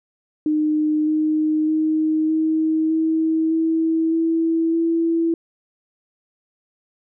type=tone with pitch steps; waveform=sine; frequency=305.7 / 309.3 / 312.8 / 316.5 / 320.2 / 323.9 / 327.6 / 331.4 Hz; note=D#4 / D#4 / D#4 / D#4 / D#4 / E4 / E4 / E4; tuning=-30 / -10 / +9 / +30 / +50 / -30 / -11 / +9 cents; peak=-16 dBFS; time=0.46-5.34 s; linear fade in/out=2 ms; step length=610 ms; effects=none